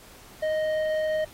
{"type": "tone with tanh clipping", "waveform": "triangle", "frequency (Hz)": 622.3, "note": "D#5", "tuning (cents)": 0, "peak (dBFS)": -25, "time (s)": [0.42, 1.25], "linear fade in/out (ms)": 10, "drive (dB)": 13, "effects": ["pink hiss -50 dBFS RMS until 1.33 s", "AAC 48 kbps"]}